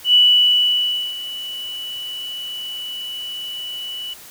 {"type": "tone with ADSR envelope", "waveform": "sine", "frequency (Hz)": 2958, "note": "F#7", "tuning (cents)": -1, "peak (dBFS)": -8, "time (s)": [0.04, 4.14], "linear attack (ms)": 100, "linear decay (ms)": 1000, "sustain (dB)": -18, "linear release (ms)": 9, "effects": ["white hiss -41 dBFS RMS until 4.3 s"]}